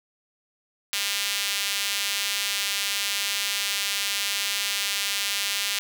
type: tone with high-pass filter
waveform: sawtooth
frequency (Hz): 200.9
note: G3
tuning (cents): +43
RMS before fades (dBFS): -27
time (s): 0.93-5.79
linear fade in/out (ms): 0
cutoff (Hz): 2900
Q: 1.2
effects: none